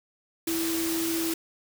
sine tone in noise, 329.6 Hz, E4, in tune, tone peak -27 dBFS, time 0.47-1.34 s, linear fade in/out 5 ms, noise white, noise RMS -32 dBFS, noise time 0.47-1.34 s, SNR +2 dB, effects none

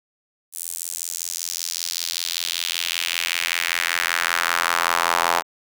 sawtooth tone with high-pass filter sweep, 85.2 Hz, F2, 42 cents flat, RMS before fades -24 dBFS, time 0.52-5.43 s, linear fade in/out 50 ms, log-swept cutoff 9400 to 880 Hz, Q 1.9, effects none

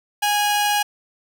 sawtooth tone pair together, 826.1 / 2901 Hz, G#5 / F#7, -9 / -35 cents, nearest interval octave + minor seventh, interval 2174 cents, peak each -14 / -23 dBFS, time 0.22-0.83 s, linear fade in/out 10 ms, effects none

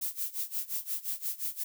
violet noise with tremolo, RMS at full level -32 dBFS, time 0.01-1.64 s, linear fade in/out 10 ms, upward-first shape sine, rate 5.7 Hz, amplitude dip 90%, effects none

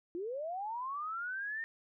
sine linear sweep, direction up, 329.2 to 1836 Hz, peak -36 dBFS, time 0.15-1.64 s, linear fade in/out 0 ms, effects none

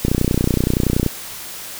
click train, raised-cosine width 3 ms, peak -3 dBFS, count 32, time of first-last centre 0.05-1.063 s, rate 30.6 Hz, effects white hiss -32 dBFS RMS until 1.79 s

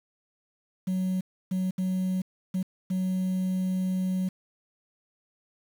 sine tone bursts at uneven times, 185.8 Hz, F#3, 7 cents sharp, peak -22 dBFS, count 5, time 0.87-1.21 / 1.51-1.71 / 1.78-2.22 / 2.54-2.63 / 2.9-4.29 s, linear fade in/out 10 ms, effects tanh soft clip ceiling -24 dBFS + 8-bit

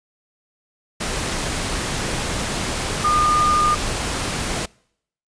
sine tone in noise, 1214 Hz, D#6, 43 cents flat, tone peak -15 dBFS, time 3.04-3.75 s, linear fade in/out 10 ms, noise pink, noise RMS -24 dBFS, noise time 1-4.66 s, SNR +6 dB, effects noise-tail reverb RT60 0.7 s tail -26 dB re dry + resampled to 22050 Hz

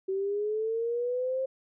sine linear sweep, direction up, 378.9 to 532 Hz, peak -27 dBFS, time 0.08-1.46 s, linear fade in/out 10 ms, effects none

